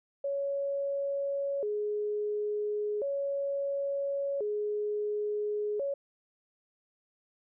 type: tone with vibrato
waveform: sine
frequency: 483.3 Hz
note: B4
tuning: 38 cents flat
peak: -29 dBFS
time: 0.24-5.94 s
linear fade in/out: 5 ms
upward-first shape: square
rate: 0.36 Hz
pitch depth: 250 cents each way
effects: none